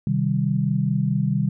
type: chord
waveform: sine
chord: C minor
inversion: none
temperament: equal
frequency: 130.81 / 155.56 / 196 Hz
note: C3 / Eb3 / G3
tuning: 0 / 0 / 0 cents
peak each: -23 dBFS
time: 0.07-1.49 s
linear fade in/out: 2 ms
effects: none